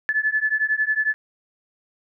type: beating tone pair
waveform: sine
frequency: 1726 / 1737 Hz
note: A6 / A6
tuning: -34 / -23 cents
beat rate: 11 Hz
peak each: -22 dBFS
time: 0.09-1.14 s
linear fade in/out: 0 ms
effects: none